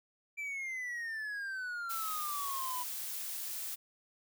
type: exponential sweep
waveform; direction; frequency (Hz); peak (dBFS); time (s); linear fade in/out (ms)
triangle; down; 2349 to 977; -35; 0.37-2.84; 20
type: noise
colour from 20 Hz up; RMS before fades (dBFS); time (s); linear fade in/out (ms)
blue; -40; 1.89-3.76; 20
effects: none